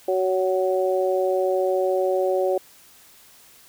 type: harmonic tone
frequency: 186.7 Hz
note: F#3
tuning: 16 cents sharp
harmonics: 2 / 3 / 4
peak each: -22 / -22 / -28 dBFS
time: 0.08-2.58 s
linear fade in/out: 5 ms
effects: white hiss -51 dBFS RMS until 3.68 s